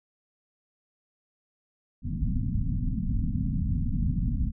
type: low-pass noise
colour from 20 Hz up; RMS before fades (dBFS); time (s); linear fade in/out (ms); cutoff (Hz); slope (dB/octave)
pink; -27; 2.02-4.52; 50; 260; 96
effects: none

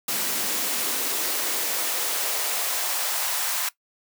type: noise with high-pass filter sweep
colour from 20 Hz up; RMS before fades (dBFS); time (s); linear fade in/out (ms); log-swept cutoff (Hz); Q
white; -26; 0.08-3.69; 5; 200 to 910; 1.5
effects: noise-tail reverb RT60 0.1 s tail -18 dB re dry

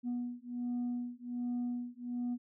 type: beating tone pair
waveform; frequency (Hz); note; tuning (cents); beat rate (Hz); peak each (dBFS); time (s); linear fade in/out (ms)
sine; 242.9 / 244.2; B3 / B3; -29 / -19; 1.3; -36 / -36; 0.03-2.38; 50
effects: tanh soft clip ceiling -31 dBFS

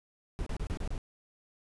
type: noise bursts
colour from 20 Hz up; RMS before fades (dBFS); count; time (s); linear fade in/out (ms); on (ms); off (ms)
brown; -34; 6; 0.39-0.979; 0; 74; 29
effects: resampled to 24000 Hz

